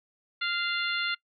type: harmonic tone with a mistuned harmonic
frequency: 698.5 Hz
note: F5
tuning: in tune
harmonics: 2 / 3 / 4 / 5 / 6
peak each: -31 / -33 / -34 / -35 / -36 dBFS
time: 0.41-1.15 s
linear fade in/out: 10 ms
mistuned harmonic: 3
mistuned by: -20 cents
effects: noise-tail reverb RT60 0.1 s tail -23 dB re dry